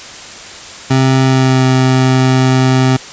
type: tone with pitch glide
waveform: 25% pulse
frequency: 132 to 130.11 Hz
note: C3 to C3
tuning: +16 to -9 cents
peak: -4 dBFS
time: 0.9-2.97 s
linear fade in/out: 10 ms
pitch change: -25 cents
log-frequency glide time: 1.23-1.64 s
effects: white hiss -30 dBFS RMS until 3.12 s + resampled to 16000 Hz